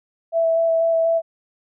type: tone with vibrato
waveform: sine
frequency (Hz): 659.3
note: E5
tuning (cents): 0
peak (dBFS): -15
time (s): 0.32-1.22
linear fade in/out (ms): 50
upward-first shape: square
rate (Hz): 4.1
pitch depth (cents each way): 9
effects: none